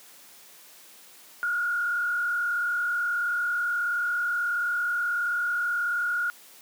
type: tone with frequency modulation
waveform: sine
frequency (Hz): 1425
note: F6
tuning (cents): +34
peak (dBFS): -24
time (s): 1.43-6.3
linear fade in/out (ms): 0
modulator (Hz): 38.5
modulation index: 0.93
effects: white hiss -51 dBFS RMS until 6.61 s + high-pass 200 Hz 12 dB/octave